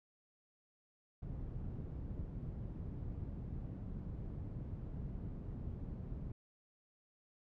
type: low-pass noise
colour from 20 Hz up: white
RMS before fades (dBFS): -44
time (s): 1.22-6.32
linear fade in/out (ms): 5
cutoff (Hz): 130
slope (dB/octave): 12
effects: none